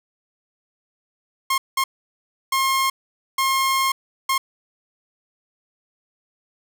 sawtooth tone bursts at uneven times, 1070 Hz, C6, 38 cents sharp, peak -14 dBFS, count 5, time 1.5-1.58 / 1.77-1.84 / 2.52-2.9 / 3.38-3.92 / 4.29-4.38 s, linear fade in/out 5 ms, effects none

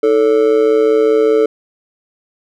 triangle tone with amplitude modulation, 440 Hz, A4, in tune, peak -3 dBFS, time 0.03-1.46 s, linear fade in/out 5 ms, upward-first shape sine, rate 125 Hz, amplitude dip 80%, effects none

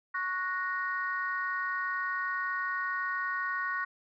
sine chord, F# major, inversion second, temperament equal with one note detuned, 1108.7 / 1470.6 / 1864.7 Hz, C#6 / F#6 / A#6, 0 / -11 / 0 cents, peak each -34 dBFS, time 0.14-3.85 s, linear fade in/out 10 ms, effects tanh soft clip ceiling -20 dBFS

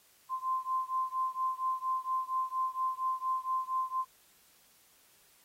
sine beating tone pair, 1039 / 1043.3 Hz, C6 / C6, -12 / -5 cents, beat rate 4.3 Hz, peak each -33 / -34 dBFS, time 0.29-4.05 s, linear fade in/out 50 ms, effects white hiss -64 dBFS RMS until 5.44 s + AAC 48 kbps

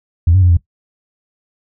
sine tone with pitch steps, 84.4 / 94.7 / 89.5 / 85.6 Hz, E2 / F#2 / F2 / F2, +41 / +41 / +43 / -34 cents, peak -6 dBFS, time 0.27-0.57 s, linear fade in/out 5 ms, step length 75 ms, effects noise-tail reverb RT60 0.1 s tail -18 dB re dry + tanh soft clip ceiling -2 dBFS

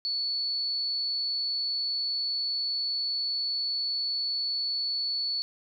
sine tone, 4435 Hz, C#8, in tune, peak -27 dBFS, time 0.05-5.42 s, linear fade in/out 0 ms, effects none

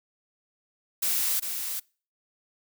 blue noise with echo, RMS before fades -26 dBFS, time 1.02-1.4 s, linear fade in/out 10 ms, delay 400 ms, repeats 1, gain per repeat -6 dB, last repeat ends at 1.8 s, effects noise-tail reverb RT60 0.4 s tail -26 dB re dry

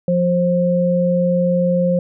sine tone pair together, 176.7 / 529.8 Hz, F3 / C5, +21 / +22 cents, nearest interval octave + perfect fifth, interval 1901 cents, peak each -16 dBFS, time 0.08-1.99 s, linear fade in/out 2 ms, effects none

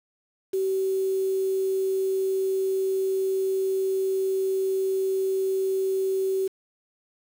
sine tone with quantisation, 382.6 Hz, G4, 42 cents flat, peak -22 dBFS, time 0.53-6.48 s, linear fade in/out 10 ms, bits 7, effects none

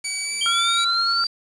10% pulse tone with pitch glide, 2282 to 2309 Hz, C#7 to D7, +50 to -30 cents, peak -15 dBFS, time 0.04-0.85 s, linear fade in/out 10 ms, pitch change +20 cents, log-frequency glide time 0.24-0.32 s
sine linear sweep, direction up, 3136 to 4699 Hz, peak -20 dBFS, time 0.41-1.27 s, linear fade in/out 5 ms
sine tone with tremolo, 1377 Hz, F6, 25 cents flat, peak -20 dBFS, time 0.46-1.24 s, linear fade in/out 0 ms, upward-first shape triangle, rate 9.8 Hz, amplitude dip 30%
effects resampled to 22050 Hz + 7-bit

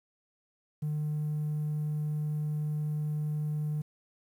triangle tone, 150.9 Hz, D3, 47 cents sharp, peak -26 dBFS, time 0.82-3.82 s, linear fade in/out 10 ms, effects tanh soft clip ceiling -25 dBFS + 10-bit

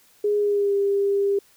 sine tone with pitch glide, 414.2 to 399.4 Hz, G#4 to G4, -5 to +32 cents, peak -18 dBFS, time 0.24-1.39 s, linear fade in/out 5 ms, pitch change -63 cents, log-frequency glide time 0.38-0.74 s, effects white hiss -57 dBFS RMS until 1.56 s

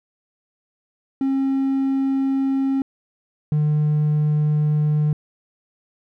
triangle tone pair in turn, 269.7 / 150.71 Hz, C#4 / D3, -47 / +45 cents, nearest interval minor seventh, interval 1008 cents, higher first, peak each -15 / -13 dBFS, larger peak second, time 1.21-2.82 / 3.52-5.13 s, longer neither, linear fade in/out 2 ms, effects tanh soft clip ceiling -10 dBFS

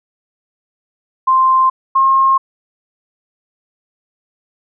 sine tone pair in turn, 1046.5 / 1071.6 Hz, C6 / C6, 0 / +41 cents, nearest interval unison, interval 41 cents, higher second, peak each -8 dBFS, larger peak neither, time 1.27-1.7 / 1.95-2.38 s, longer neither, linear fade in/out 10 ms, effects none

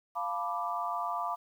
sine chord, B half-diminished seventh, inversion second, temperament equal, 698.5 / 880 / 987.8 / 1174.7 Hz, F5 / A5 / B5 / D6, 0 / 0 / 0 / 0 cents, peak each -36 / -40 / -36 / -35 dBFS, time 0.15-1.36 s, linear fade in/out 20 ms, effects 10-bit

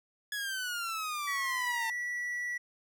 sawtooth exponential sweep, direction down, 1696 to 896 Hz, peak -30 dBFS, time 0.32-1.9 s, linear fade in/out 2 ms
triangle tone, 1949 Hz, B6, 23 cents flat, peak -31 dBFS, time 1.27-2.58 s, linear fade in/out 10 ms
effects none

